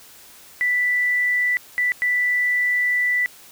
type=tone bursts at uneven times; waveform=sine; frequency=1975.5 Hz; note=B6; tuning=in tune; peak=-17 dBFS; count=3; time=0.61-1.57 / 1.78-1.92 / 2.02-3.26 s; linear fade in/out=0 ms; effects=white hiss -46 dBFS RMS until 3.51 s